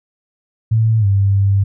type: tone with pitch glide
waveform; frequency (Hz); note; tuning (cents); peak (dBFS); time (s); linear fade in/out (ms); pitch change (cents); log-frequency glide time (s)
sine; 111.6 to 98.85; A2 to G2; +25 to +15; -10; 0.71-1.64; 10; -210; 0.99-1.06
effects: none